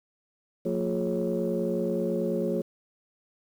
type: tone cluster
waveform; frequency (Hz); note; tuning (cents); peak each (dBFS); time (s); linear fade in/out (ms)
sine; 177.5 / 227.2 / 353.3 / 422.2 / 548; F3 / A#3 / F4 / G#4 / C#5; +28 / -44 / +20 / +29 / -20; -31; 0.65-2.62; 10
effects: tanh soft clip ceiling -17 dBFS + 9-bit